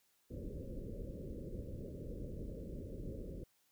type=low-pass noise; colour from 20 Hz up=pink; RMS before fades=-45 dBFS; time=0.3-3.44 s; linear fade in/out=10 ms; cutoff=570 Hz; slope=96 dB/octave; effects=white hiss -75 dBFS RMS until 3.71 s